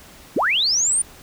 sine linear sweep, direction up, 174.61 to 9330 Hz, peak -16 dBFS, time 0.36-1.02 s, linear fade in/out 5 ms, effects pink hiss -45 dBFS RMS until 1.22 s

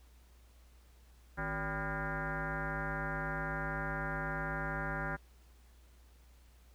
sine tone with frequency modulation, 784 Hz, G5, in tune, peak -34 dBFS, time 1.37-5.17 s, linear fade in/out 20 ms, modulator 209 Hz, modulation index 4.6, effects added 60 Hz sine -58 dBFS peak until 6.74 s + pink hiss -68 dBFS RMS until 6.74 s

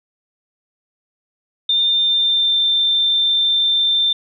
sine tone with pitch glide, 3605 to 3574 Hz, A7 to A7, +41 to +26 cents, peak -13 dBFS, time 1.69-4.13 s, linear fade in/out 5 ms, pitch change -15 cents, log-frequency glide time 1.93-2.58 s, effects none

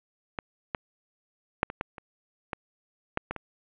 clicks, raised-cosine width 0.5 ms, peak -16 / -13 / -6 / -20 / -14 / -27 / -16 / -10 / -16 / -21 dBFS, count 10, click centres 0.388 / 0.748 / 1.631 / 1.701 / 1.811 / 1.982 / 2.532 / 3.174 / 3.31 / 3.363 s, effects resampled to 8000 Hz + 8-bit

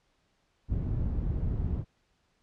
white low-pass noise, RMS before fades -30 dBFS, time 0.68-1.85 s, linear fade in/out 50 ms, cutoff 100 Hz, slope 12 dB/octave, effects pink hiss -72 dBFS RMS until 2.42 s + low-pass 6000 Hz 12 dB/octave

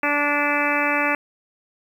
harmonic tone, 290.9 Hz, D4, 16 cents flat, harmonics 1 / 2 / 3 / 4 / 5 / 6 / 7 / 8 / 9, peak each -27 / -27 / -27 / -27 / -27 / -27 / -27 / -27 / -27 dBFS, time 0.03-1.15 s, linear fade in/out 2 ms, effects 8-bit

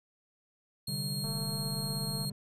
sawtooth tone, 4253 Hz, C8, 27 cents sharp, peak -33 dBFS, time 0.87-2.3 s, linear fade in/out 5 ms
triangle chord, C suspended second, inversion none, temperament equal with one note detuned, 130.81 / 147.34 / 196 Hz, C3 / D3 / G3, 0 / +6 / 0 cents, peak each -38 / -35 / -38 dBFS, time 0.88-2.32 s, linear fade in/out 5 ms
click train, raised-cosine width 1 ms, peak -34 dBFS, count 228, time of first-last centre 1.24-2.249 s, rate 225 Hz
effects resampled to 32000 Hz

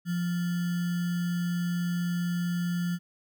sine tone with sample-and-hold, 174.61 Hz, F3, in tune, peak -26 dBFS, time 0.05-2.99 s, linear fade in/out 50 ms, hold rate 1575 Hz, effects none

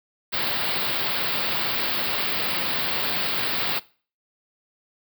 white band-stop noise, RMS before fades -25 dBFS, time 0.32-3.8 s, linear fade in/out 20 ms, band 4900 to 16000 Hz, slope 96 dB/octave, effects noise-tail reverb RT60 0.4 s tail -21 dB re dry + high-pass 100 Hz 12 dB/octave

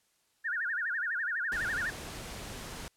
sine tone with vibrato, 1617 Hz, G#6, 47 cents flat, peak -30 dBFS, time 0.44-1.91 s, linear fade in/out 20 ms, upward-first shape sine, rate 12 Hz, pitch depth 240 cents each way
pink noise, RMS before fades -42 dBFS, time 1.52-2.88 s, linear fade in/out 0 ms
effects white hiss -72 dBFS RMS until 2.96 s + low-pass 11000 Hz 12 dB/octave

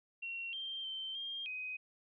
sine tone with pitch steps, 2735 / 3163 / 3111 / 3209 / 2512 Hz, F7 / G7 / G7 / G7 / D#7, -37 / +15 / -14 / +40 / +16 cents, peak -39 dBFS, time 0.22-1.77 s, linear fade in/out 10 ms, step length 310 ms, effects none

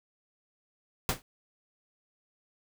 pink noise with exponential decay, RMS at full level -24 dBFS, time 1.09-1.22 s, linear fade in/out 1 ms, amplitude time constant 28 ms, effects none

